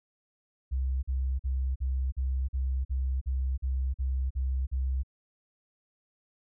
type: tone bursts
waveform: sine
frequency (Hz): 65.41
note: C2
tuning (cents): 0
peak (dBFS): -26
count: 12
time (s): 0.71-5.034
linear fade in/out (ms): 20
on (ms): 320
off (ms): 44
effects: none